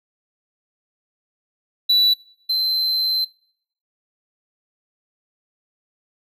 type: tone pair in turn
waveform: triangle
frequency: 3951 / 4091 Hz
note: B7 / C8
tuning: 0 / -40 cents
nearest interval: minor second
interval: 60 cents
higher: second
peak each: -11 / -16 dBFS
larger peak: first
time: 1.89-2.14 / 2.49-3.25 s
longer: second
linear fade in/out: 10 ms
effects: noise-tail reverb RT60 0.7 s tail -24 dB re dry